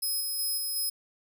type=tone with tremolo; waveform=5% pulse; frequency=5100 Hz; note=D#8; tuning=42 cents sharp; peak=-22 dBFS; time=0.02-0.9 s; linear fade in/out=10 ms; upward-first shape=square; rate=2.7 Hz; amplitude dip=25%; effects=none